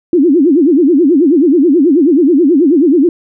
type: tone with vibrato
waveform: sine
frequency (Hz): 309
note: D#4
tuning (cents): -12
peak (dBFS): -5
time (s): 0.13-3.09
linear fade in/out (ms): 2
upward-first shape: sine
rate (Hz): 9.3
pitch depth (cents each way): 280
effects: none